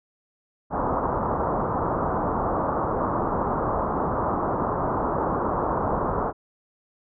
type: low-pass noise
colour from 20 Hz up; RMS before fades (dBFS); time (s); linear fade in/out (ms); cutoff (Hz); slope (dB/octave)
white; -25; 0.7-6.33; 50; 1200; 48
effects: none